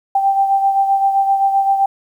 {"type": "beating tone pair", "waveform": "sine", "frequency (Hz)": [784, 791.7], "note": ["G5", "G5"], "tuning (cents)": [0, 17], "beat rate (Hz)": 7.7, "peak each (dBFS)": [-12, -21], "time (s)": [0.15, 1.86], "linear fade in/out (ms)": 5, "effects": ["8-bit"]}